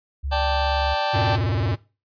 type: tone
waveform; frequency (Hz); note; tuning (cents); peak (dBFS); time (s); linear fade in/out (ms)
sine; 69.3; C#2; 0; -24; 0.23-0.95; 20
type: chord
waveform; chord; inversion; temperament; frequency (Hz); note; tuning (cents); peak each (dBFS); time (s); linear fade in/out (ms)
sawtooth; D suspended fourth; none; just; 587.3 / 783.1 / 881; D5 / G5 / A5; 0 / -2 / +2; -21; 0.31-1.37; 20
type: tone with vibrato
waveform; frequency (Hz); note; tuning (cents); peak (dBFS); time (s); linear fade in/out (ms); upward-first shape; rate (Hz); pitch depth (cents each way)
square; 103.83; G#2; 0; -21; 1.13-1.76; 20; square; 18; 240
effects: noise-tail reverb RT60 0.3 s tail -20 dB re dry + resampled to 11025 Hz